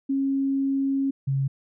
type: tone pair in turn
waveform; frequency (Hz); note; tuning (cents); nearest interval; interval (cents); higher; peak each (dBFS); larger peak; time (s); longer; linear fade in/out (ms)
sine; 272.6 / 136.3; C#4 / C#3; -29 / -29; octave; 1200; first; -21; neither; 0.09-1.11 / 1.27-1.48; first; 10
effects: none